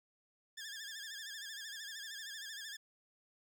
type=tone with vibrato; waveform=15% pulse; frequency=1702 Hz; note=G#6; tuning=42 cents sharp; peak=-38 dBFS; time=0.57-2.77 s; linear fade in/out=10 ms; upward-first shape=sine; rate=13 Hz; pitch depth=98 cents each way; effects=none